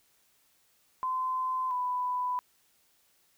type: tone pair in turn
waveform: sine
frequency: 1028 / 995.3 Hz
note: C6 / B5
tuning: -31 / +13 cents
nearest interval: minor second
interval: 56 cents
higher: first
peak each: -28 dBFS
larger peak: neither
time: 1.03-1.71 / 1.71-2.39 s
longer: neither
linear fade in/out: 0 ms
effects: white hiss -68 dBFS RMS until 3.37 s